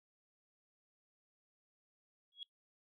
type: tone with exponential growth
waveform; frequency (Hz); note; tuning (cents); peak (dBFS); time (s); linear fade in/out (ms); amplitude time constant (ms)
sine; 3322; G#7; 0; -39; 2.32-2.43; 1; 23
effects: noise-tail reverb RT60 0.1 s tail -21 dB re dry + tanh soft clip ceiling -35 dBFS